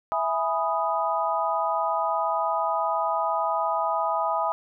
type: chord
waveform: sine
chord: E major seventh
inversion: none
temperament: equal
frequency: 659.3 / 830.6 / 987.8 / 1244.5 Hz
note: E5 / G#5 / B5 / D#6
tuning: 0 / 0 / 0 / 0 cents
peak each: -28 dBFS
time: 0.12-4.52 s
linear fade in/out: 0 ms
effects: none